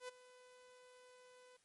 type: tone with ADSR envelope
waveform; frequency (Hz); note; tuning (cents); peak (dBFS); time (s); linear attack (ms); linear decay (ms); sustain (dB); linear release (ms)
sawtooth; 501; B4; +25; -40; 0-1.57; 84; 15; -17; 8
effects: white hiss -75 dBFS RMS until 1.64 s + MP3 48 kbps